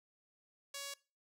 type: tone with band-pass filter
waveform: sawtooth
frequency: 560 Hz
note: C#5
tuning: 18 cents sharp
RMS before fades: -45 dBFS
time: 0.74-0.94 s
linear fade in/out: 5 ms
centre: 6500 Hz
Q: 0.77
effects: noise-tail reverb RT60 0.3 s tail -20 dB re dry